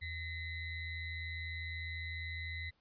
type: ring-modulated tone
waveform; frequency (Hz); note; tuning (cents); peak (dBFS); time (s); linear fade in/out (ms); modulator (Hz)
square; 977; B5; -19; -37; 0.01-2.71; 20; 1060
effects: pink hiss -75 dBFS RMS until 2.8 s + resampled to 11025 Hz